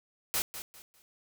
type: noise with echo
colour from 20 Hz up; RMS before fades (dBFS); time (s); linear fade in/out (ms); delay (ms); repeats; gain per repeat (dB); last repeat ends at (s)
white; -30; 0.34-0.42; 0; 200; 3; -11; 1.02
effects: none